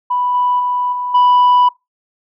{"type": "tone with level steps", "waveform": "sine", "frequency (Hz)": 987.8, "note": "B5", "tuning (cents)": 0, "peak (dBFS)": [-13, -11, -14, -18, -5], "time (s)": [0.1, 1.69], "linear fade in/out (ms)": 10, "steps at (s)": [0.34, 0.59, 0.92, 1.14], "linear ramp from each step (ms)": 10, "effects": ["noise-tail reverb RT60 0.2 s tail -23 dB re dry", "tanh soft clip ceiling -6 dBFS"]}